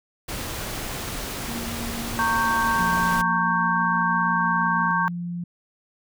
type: noise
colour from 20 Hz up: pink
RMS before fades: -31 dBFS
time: 0.28-3.22 s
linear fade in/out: 10 ms
type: tone with tremolo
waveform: triangle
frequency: 232.7 Hz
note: A#3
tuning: 3 cents flat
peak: -29 dBFS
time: 1.48-4.91 s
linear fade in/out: 0 ms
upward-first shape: sine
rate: 6.1 Hz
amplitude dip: 30%
type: chord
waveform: sine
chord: G diminished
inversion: first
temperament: equal with one note detuned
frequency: 919.5 / 1108.7 / 1568 Hz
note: Bb5 / Db6 / G6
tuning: -24 / 0 / 0 cents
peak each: -24 dBFS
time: 2.19-5.08 s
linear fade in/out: 0 ms
type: tone with pitch glide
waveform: sine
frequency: 175.1 to 173.89 Hz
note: F3 to F3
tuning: +5 to -7 cents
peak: -27 dBFS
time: 2.79-5.44 s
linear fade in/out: 5 ms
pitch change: -12 cents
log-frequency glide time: 4.59-4.74 s
effects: none